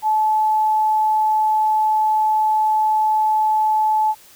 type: tone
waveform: sine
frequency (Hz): 864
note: A5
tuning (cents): -32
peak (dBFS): -14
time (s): 0.02-4.15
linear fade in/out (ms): 50
effects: white hiss -47 dBFS RMS until 4.35 s